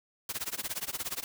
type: noise with tremolo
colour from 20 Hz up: white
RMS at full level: -33 dBFS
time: 0.29-1.24 s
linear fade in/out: 2 ms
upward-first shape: sine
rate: 17 Hz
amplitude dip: 95%
effects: none